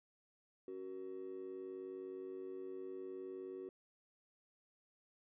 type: tone with amplitude modulation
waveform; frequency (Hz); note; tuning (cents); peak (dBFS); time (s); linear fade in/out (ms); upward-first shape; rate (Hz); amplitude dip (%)
triangle; 374.7; F#4; +22; -37; 0.68-3.69; 2; sine; 99.4; 90
effects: tanh soft clip ceiling -39 dBFS + resampled to 8000 Hz